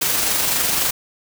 white noise with amplitude modulation, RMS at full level -18 dBFS, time 0.01-0.91 s, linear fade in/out 10 ms, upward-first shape sine, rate 23.8 Hz, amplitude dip 30%, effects none

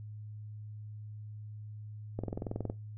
click train, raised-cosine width 2 ms, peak -22 dBFS, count 12, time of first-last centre 2.19-2.699 s, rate 21.6 Hz, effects noise-tail reverb RT60 0.2 s tail -18 dB re dry + added 106 Hz sine -42 dBFS peak until 2.97 s

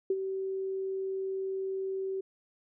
sine tone with ADSR envelope, 383.7 Hz, G4, 37 cents flat, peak -23 dBFS, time 0.1-2.21 s, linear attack 4 ms, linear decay 45 ms, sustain -8 dB, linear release 8 ms, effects none

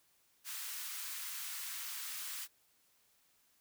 white high-pass noise, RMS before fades -43 dBFS, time 0.44-2.48 s, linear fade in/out 50 ms, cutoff 1100 Hz, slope 24 dB/octave, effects white hiss -72 dBFS RMS until 3.6 s

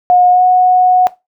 sine tone with pitch glide, 721 to 732.8 Hz, F#5 to F#5, -45 to -17 cents, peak -5 dBFS, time 0.1-1.07 s, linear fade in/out 0 ms, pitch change +28 cents, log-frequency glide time 0.3-0.43 s, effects noise-tail reverb RT60 0.2 s tail -17 dB re dry

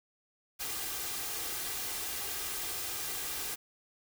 white noise with comb filter, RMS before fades -37 dBFS, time 0.59-3.56 s, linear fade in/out 20 ms, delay 2.5 ms, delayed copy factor +0.5, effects none

